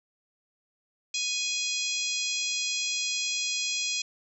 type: harmonic tone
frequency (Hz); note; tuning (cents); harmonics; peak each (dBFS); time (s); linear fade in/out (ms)
830.6; G#5; 0; 3 / 4 / 5 / 6 / 7 / 8 / 9; -33 / -34 / -35 / -36 / -36 / -37 / -38; 1.14-4.02; 5
effects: none